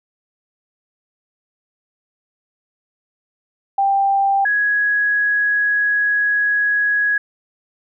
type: tone pair in turn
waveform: sine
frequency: 789 / 1667.9 Hz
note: G5 / G#6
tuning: +11 / +7 cents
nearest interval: octave + minor second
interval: 1296 cents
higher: second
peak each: -13 / -14 dBFS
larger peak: first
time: 3.78-4.45 / 4.45-7.18 s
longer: second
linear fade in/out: 5 ms
effects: none